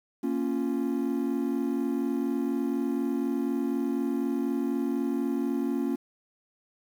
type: chord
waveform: triangle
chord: Bb minor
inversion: none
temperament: equal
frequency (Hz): 233.1 / 277.2 / 349.2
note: Bb3 / Db4 / F4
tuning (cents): 0 / 0 / 0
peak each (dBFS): -28 / -26 / -30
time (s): 0.23-5.96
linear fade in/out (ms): 10
effects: tanh soft clip ceiling -17 dBFS + 9-bit